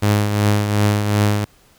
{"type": "tone with tremolo", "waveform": "sawtooth", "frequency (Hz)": 103.83, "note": "G#2", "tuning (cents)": 0, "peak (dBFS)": -8, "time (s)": [0.02, 1.45], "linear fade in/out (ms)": 10, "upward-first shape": "triangle", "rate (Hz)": 2.7, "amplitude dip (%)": 55, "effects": ["pink hiss -53 dBFS RMS until 1.78 s"]}